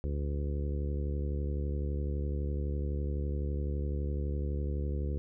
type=harmonic tone; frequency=71.9 Hz; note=D2; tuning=36 cents flat; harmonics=1 / 2 / 3 / 4 / 5 / 6 / 7; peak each=-31 / -39 / -44 / -46 / -44 / -46 / -47 dBFS; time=0.04-5.18 s; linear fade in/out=0 ms; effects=none